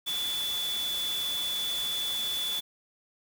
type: tone in noise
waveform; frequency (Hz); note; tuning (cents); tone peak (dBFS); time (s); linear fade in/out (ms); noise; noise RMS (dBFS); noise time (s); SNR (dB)
sine; 3457; A7; -31; -29; 0.06-2.61; 20; white; -38; 0.06-2.61; +6
effects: none